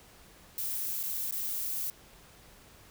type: noise with dropouts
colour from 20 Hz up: violet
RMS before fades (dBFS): -34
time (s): 0.58-1.9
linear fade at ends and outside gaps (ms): 0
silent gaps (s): 1.03-1.036 / 1.31-1.324
effects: pink hiss -56 dBFS RMS until 2.9 s